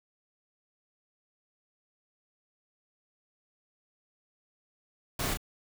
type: noise with echo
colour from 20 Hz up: pink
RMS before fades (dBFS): -32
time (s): 5.19-5.34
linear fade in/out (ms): 5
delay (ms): 33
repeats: 1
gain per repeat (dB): -4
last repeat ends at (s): 5.373
effects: none